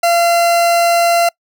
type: tone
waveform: 40% pulse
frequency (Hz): 685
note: F5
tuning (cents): -34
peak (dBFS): -9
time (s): 0.03-1.29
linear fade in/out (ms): 5
effects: noise-tail reverb RT60 0.1 s tail -26 dB re dry